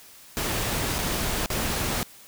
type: noise with dropouts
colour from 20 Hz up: pink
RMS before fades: -27 dBFS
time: 0.37-2.03 s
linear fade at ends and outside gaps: 0 ms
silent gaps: 0.983-0.988 / 1.46-1.502 s
effects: white hiss -49 dBFS RMS until 2.27 s